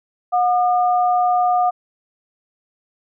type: tone pair together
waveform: sine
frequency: 724 / 1210.6 Hz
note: F#5 / D#6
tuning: -38 / -48 cents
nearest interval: major sixth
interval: 890 cents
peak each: -14 / -23 dBFS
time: 0.32-1.71 s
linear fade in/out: 20 ms
effects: none